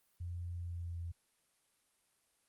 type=tone with pitch glide; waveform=sine; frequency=87.1 to 85.16 Hz; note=F2 to F2; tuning=-4 to -43 cents; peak=-39 dBFS; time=0.2-1.12 s; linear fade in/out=10 ms; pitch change=-39 cents; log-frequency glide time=0.54-0.99 s; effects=white hiss -75 dBFS RMS until 2.48 s + Opus 32 kbps